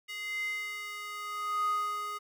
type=tone with high-pass filter sweep; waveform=square; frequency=415.3 Hz; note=G#4; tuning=in tune; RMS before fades=-35 dBFS; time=0.08-2.19 s; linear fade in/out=20 ms; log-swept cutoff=2400 to 1000 Hz; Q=8.3; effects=none